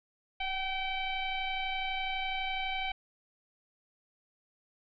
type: tone with frequency modulation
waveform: sine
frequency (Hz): 1536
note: G6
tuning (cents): -36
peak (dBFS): -31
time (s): 0.4-2.92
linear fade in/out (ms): 5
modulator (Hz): 776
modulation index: 2.1
effects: none